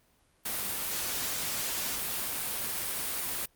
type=noise; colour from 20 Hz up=white; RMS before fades=-33 dBFS; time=0.45-3.46 s; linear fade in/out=10 ms; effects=pink hiss -67 dBFS RMS until 3.55 s + Opus 32 kbps